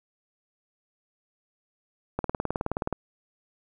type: click train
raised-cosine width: 1 ms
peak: -13 dBFS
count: 15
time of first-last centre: 2.19-2.927 s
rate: 19 Hz
effects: 9-bit